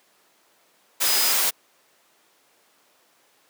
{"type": "tone in noise", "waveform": "sine", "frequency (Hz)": 5010, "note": "D#8", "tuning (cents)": 11, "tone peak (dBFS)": -25, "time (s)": [1.05, 1.33], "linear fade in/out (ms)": 20, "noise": "white", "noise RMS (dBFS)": -21, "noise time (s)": [1, 1.51], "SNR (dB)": -7, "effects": ["pink hiss -60 dBFS RMS until 3.49 s", "high-pass 400 Hz 12 dB/octave"]}